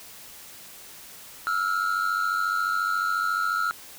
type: tone pair together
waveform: triangle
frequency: 1318.5 / 1412.7 Hz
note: E6 / F6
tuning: 0 / +19 cents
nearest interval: minor second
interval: 119 cents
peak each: -24 dBFS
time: 1.47-3.71 s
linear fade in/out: 0 ms
effects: white hiss -45 dBFS RMS until 3.98 s